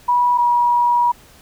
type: tone pair in turn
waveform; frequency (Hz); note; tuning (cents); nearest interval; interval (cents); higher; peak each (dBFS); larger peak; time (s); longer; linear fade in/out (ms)
sine; 975 / 962.1; B5 / B5; -23 / -46; unison; 23; first; -12; neither; 0.08-0.38 / 0.38-1.12; second; 10
effects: pink hiss -47 dBFS RMS until 1.41 s